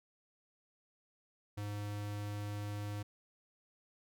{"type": "tone", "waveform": "square", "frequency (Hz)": 103.3, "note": "G#2", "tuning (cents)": -9, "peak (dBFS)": -39, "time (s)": [1.57, 3.03], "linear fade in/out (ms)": 10, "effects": []}